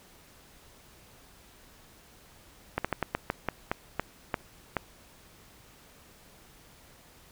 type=slowing click train; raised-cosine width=0.5 ms; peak=-12 dBFS; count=11; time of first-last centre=2.78-4.767 s; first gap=66 ms; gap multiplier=1.23; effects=pink hiss -56 dBFS RMS until 7.31 s